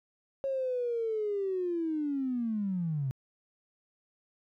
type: linear sweep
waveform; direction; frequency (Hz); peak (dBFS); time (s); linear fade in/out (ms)
triangle; down; 548 to 127.2; -25; 0.44-3.11; 0
effects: tanh soft clip ceiling -27 dBFS